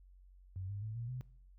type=tone with pitch steps; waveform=sine; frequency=93.7 / 101.01 / 108.88 / 117.37 / 126.53 Hz; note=F#2 / G#2 / A2 / A#2 / B2; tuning=+22 / -48 / -18 / +12 / +42 cents; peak=-39 dBFS; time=0.56-1.21 s; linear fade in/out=0 ms; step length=130 ms; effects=noise-tail reverb RT60 0.6 s tail -20 dB re dry + added 46 Hz sine -57 dBFS peak until 1.58 s